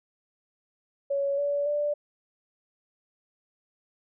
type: tone with pitch steps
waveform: sine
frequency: 559 / 573.1 / 587.5 Hz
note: C#5 / D5 / D5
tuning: +14 / -42 / +1 cents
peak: -24 dBFS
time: 1.1-1.94 s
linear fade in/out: 10 ms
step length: 280 ms
effects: none